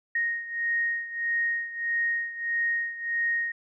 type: beating tone pair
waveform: sine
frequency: 1864.7 / 1866.3 Hz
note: A#6 / A#6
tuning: 0 / +2 cents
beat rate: 1.6 Hz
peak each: -27 / -31 dBFS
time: 0.15-3.52 s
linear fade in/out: 5 ms
effects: none